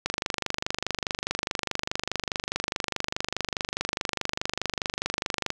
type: click train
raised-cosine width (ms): 0.2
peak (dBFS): -9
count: 136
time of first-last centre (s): 0.06-5.504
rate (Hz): 24.8
effects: none